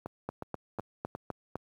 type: two click trains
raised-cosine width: 1 ms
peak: -20 / -23 dBFS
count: 6 / 4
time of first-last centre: 0.29-1.556 / 0.06-1.151 s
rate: 3.95 / 2.75 Hz
effects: high-pass 80 Hz 12 dB/octave + 10-bit